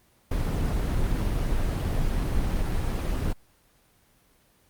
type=noise; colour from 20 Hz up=brown; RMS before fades=-25 dBFS; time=0.31-3.33 s; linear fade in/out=5 ms; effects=pink hiss -62 dBFS RMS until 4.69 s + Opus 24 kbps